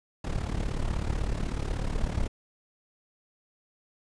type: noise with amplitude modulation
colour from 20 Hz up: brown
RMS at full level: -26 dBFS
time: 0.24-2.28 s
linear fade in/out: 5 ms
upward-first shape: sine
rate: 36.2 Hz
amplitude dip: 75%
effects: resampled to 22050 Hz